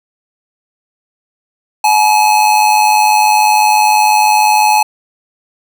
square tone with amplitude modulation, 853 Hz, G#5, 46 cents sharp, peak -5 dBFS, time 1.84-4.83 s, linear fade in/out 5 ms, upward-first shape sine, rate 100 Hz, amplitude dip 60%, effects none

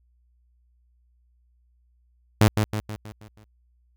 sawtooth tone with echo, 106.7 Hz, G#2, 47 cents sharp, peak -9 dBFS, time 2.41-2.48 s, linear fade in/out 0 ms, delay 160 ms, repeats 6, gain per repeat -6 dB, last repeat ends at 3.44 s, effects added 60 Hz sine -60 dBFS peak until 3.96 s

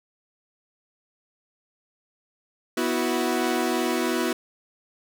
sawtooth chord, B suspended fourth, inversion none, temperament equal with one note detuned, 246.9 / 327 / 370 Hz, B3 / E4 / F#4, 0 / -14 / 0 cents, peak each -23 dBFS, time 2.77-4.33 s, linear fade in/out 5 ms, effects none

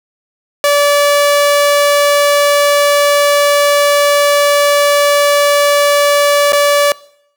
sawtooth tone with dropouts, 577 Hz, D5, 31 cents flat, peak -4 dBFS, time 0.64-6.92 s, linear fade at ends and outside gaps 1 ms, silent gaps 6.522-6.531 s, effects noise-tail reverb RT60 0.7 s tail -22 dB re dry

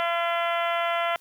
harmonic tone, 340.4 Hz, F4, 44 cents flat, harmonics 2 / 3 / 4 / 5 / 6 / 7 / 8 / 9 / 10, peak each -26 / -32 / -29 / -37 / -33 / -38 / -39 / -37 / -43 dBFS, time 0-1.16 s, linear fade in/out 0 ms, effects white hiss -58 dBFS RMS until 1.2 s

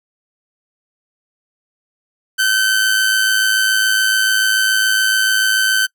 sawtooth tone with amplitude modulation, 1534 Hz, G6, 38 cents flat, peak -7 dBFS, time 2.38-5.87 s, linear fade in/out 20 ms, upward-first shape sine, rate 107 Hz, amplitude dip 45%, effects noise-tail reverb RT60 0.1 s tail -25 dB re dry

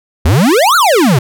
square exponential two-way sweep, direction up then down, 69.3 to 1480 to 114.4 Hz, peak -7 dBFS, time 0.25-1.19 s, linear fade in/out 5 ms, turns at 0.76 s, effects none

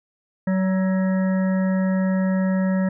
harmonic tone with a mistuned harmonic, 188.7 Hz, F#3, 34 cents sharp, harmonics 1 / 3 / 5 / 7 / 9 / 10, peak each -18 / -28 / -37 / -40 / -38 / -38 dBFS, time 0.47-2.89 s, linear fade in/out 5 ms, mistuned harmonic 9, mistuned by -35 cents, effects none

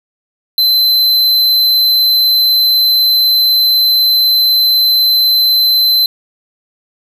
square tone, 4064 Hz, B7, 49 cents sharp, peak -8 dBFS, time 0.58-6.06 s, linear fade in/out 2 ms, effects none

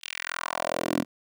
10% pulse tone with high-pass filter sweep, 42.44 Hz, F1, 49 cents flat, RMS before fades -30 dBFS, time 0.01-1.05 s, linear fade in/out 50 ms, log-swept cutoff 3200 to 240 Hz, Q 2.5, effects none

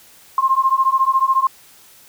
sine beating tone pair, 1056 / 1070 Hz, C6 / C6, +16 / +38 cents, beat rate 14 Hz, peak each -16 dBFS, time 0.38-1.47 s, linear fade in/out 2 ms, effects white hiss -47 dBFS RMS until 2.08 s

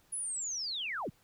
sine linear sweep, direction down, 10548 to 63.2 Hz, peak -34 dBFS, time 0.12-1.1 s, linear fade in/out 10 ms, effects pink hiss -67 dBFS RMS until 1.23 s

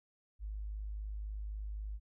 sine tone, 51.91 Hz, G#1, in tune, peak -38 dBFS, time 0.39-2 s, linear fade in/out 50 ms, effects none

